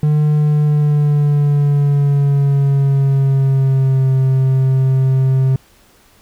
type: tone with pitch glide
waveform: triangle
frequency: 150.2 to 132.28 Hz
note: D3 to C3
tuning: +39 to +19 cents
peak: -8 dBFS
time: 0.03-5.56 s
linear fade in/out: 2 ms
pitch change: -220 cents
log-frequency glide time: 0.47-4.11 s
effects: pink hiss -50 dBFS RMS until 6.21 s